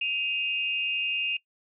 sine tone pair together, 2525 / 2794 Hz, D#7 / F7, +25 / 0 cents, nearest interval major second, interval 175 cents, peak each -28 dBFS, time 0.01-1.37 s, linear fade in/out 5 ms, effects noise-tail reverb RT60 0.1 s tail -22 dB re dry

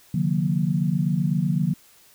sine tone cluster, 135.6 / 151.7 / 179.6 / 232.4 Hz, C#3 / D#3 / F3 / A#3, -38 / -44 / +49 / -5 cents, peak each -30 / -23 / -23 / -29 dBFS, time 0.14-1.74 s, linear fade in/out 5 ms, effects white hiss -54 dBFS RMS until 2.14 s

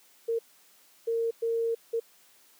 sine tone bursts at uneven times, 459.5 Hz, A#4, 25 cents flat, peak -25 dBFS, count 4, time 0.28-0.39 / 1.07-1.31 / 1.42-1.75 / 1.93-2 s, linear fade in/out 10 ms, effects white hiss -60 dBFS RMS until 2.59 s + high-pass 200 Hz 12 dB/octave

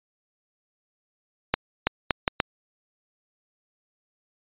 accelerating click train, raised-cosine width 0.3 ms, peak -3 dBFS, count 5, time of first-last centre 1.54-2.402 s, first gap 330 ms, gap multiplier 0.72, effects resampled to 8000 Hz

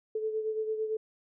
sine beating tone pair, 435.1 / 444 Hz, A4 / A4, -19 / +16 cents, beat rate 8.9 Hz, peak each -30 / -38 dBFS, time 0.15-0.97 s, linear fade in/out 5 ms, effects none

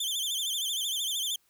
sawtooth tone with vibrato, 3322 Hz, G#7, in tune, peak -26 dBFS, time 0-1.36 s, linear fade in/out 5 ms, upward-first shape sine, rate 13 Hz, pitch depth 140 cents each way, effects white hiss -69 dBFS RMS until 1.49 s

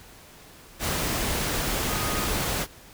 sine tone in noise, 1244.5 Hz, D#6, in tune, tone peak -34 dBFS, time 1.86-2.28 s, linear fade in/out 50 ms, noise pink, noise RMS -27 dBFS, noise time 0.79-2.67 s, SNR -10 dB, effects pink hiss -49 dBFS RMS until 2.93 s

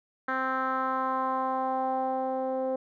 10% pulse tone with low-pass filter sweep, 261.6 Hz, C4, in tune, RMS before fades -29 dBFS, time 0.28-2.76 s, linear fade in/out 5 ms, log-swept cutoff 1600 to 560 Hz, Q 3.2, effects none

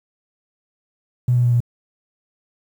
triangle tone with pitch steps, 123.47 / 122.19 / 120.93 / 119.68 Hz, B2 / B2 / B2 / A#2, 0 / -18 / -36 / +46 cents, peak -9 dBFS, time 1.28-1.604 s, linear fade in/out 5 ms, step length 81 ms, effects tanh soft clip ceiling -11 dBFS + 8-bit

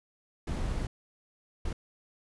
brown noise bursts at uneven times, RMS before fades -32 dBFS, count 2, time 0.47-0.87 / 1.65-1.73 s, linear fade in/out 5 ms, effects resampled to 24000 Hz

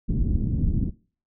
pink low-pass noise, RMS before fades -23 dBFS, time 0.08-0.91 s, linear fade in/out 20 ms, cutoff 250 Hz, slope 24 dB/octave, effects noise-tail reverb RT60 0.4 s tail -21 dB re dry

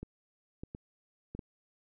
clicks, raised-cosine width 3 ms, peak -28 dBFS, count 5, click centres 0.03 / 0.635 / 0.749 / 1.35 / 1.392 s, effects none

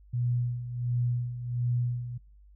sine tone with tremolo, 121.7 Hz, B2, 25 cents flat, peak -24 dBFS, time 0.13-2.18 s, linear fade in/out 10 ms, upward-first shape sine, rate 1.4 Hz, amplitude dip 70%, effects noise-tail reverb RT60 0.4 s tail -24 dB re dry + added 50 Hz sine -52 dBFS peak until 2.55 s

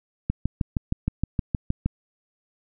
click train, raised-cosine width 5 ms, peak -10 dBFS, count 11, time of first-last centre 0.3-1.86 s, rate 6.41 Hz, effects none

